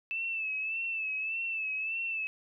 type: tone with vibrato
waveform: sine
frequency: 2631 Hz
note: E7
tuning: 4 cents flat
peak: -31 dBFS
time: 0.11-2.27 s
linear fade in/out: 0 ms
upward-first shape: sine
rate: 1.7 Hz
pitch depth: 54 cents each way
effects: none